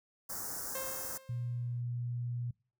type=band-stop noise; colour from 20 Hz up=white; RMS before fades=-40 dBFS; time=0.29-1.18 s; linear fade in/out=10 ms; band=1700 to 5200 Hz; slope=48 dB/octave
type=tone with exponential decay; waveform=sawtooth; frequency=530 Hz; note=C5; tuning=22 cents sharp; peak=-34 dBFS; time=0.75-1.81 s; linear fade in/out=2 ms; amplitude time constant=230 ms
type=tone; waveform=sine; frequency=120.9 Hz; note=B2; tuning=36 cents flat; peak=-34 dBFS; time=1.29-2.51 s; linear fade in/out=5 ms
effects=noise-tail reverb RT60 0.4 s tail -25 dB re dry